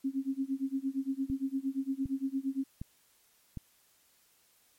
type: tone with tremolo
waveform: sine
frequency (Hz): 270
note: C#4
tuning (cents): -45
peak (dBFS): -27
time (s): 0.04-2.64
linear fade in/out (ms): 10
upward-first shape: sine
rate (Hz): 8.7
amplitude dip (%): 95
type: click train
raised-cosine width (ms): 5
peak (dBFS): -26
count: 4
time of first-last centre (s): 1.3-3.573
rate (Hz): 1.32
effects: white hiss -67 dBFS RMS until 4.78 s + MP3 64 kbps